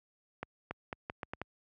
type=accelerating click train; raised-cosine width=0.5 ms; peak=-22 dBFS; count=7; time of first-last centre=0.43-1.416 s; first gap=280 ms; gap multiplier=0.78; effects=high-pass 60 Hz 12 dB/octave